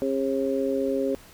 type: harmonic tone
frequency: 135.2 Hz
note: C#3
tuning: 43 cents flat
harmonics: 2 / 3 / 4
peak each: -27 / -27 / -27 dBFS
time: 0.02-1.15 s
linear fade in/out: 0 ms
effects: pink hiss -50 dBFS RMS until 1.33 s